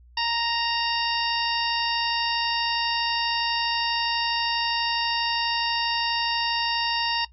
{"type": "harmonic tone with a mistuned harmonic", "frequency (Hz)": 932.3, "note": "A#5", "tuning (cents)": 0, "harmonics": [1, 2, 3, 4, 5, 6], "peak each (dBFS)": [-27, -32, -28, -32, -30, -32], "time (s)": [0.17, 7.25], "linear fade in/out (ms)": 5, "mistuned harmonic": 6, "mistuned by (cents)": -69, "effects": ["noise-tail reverb RT60 0.1 s tail -18 dB re dry", "added 60 Hz sine -49 dBFS peak until 7.32 s"]}